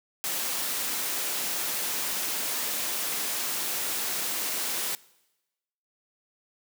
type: noise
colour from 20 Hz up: white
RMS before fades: -30 dBFS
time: 0.24-4.95 s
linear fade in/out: 0 ms
effects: noise-tail reverb RT60 1.0 s tail -22 dB re dry + high-pass 200 Hz 12 dB/octave